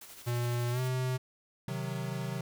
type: noise with tremolo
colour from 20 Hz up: white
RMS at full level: -48 dBFS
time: 0.01-0.88 s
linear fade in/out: 5 ms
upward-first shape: sine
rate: 12 Hz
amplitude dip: 45%
type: tone with pitch glide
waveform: square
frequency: 120.4 to 128.3 Hz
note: B2 to C3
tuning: -44 to -34 cents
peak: -30 dBFS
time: 0.26-1.18 s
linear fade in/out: 20 ms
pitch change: +110 cents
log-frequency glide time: 0.71-0.8 s
type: chord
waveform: square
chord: C diminished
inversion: none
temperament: equal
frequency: 130.81 / 155.56 / 185 Hz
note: C3 / Eb3 / Gb3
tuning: 0 / 0 / 0 cents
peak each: -37 / -40 / -40 dBFS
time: 1.68-2.41 s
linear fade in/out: 2 ms
effects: none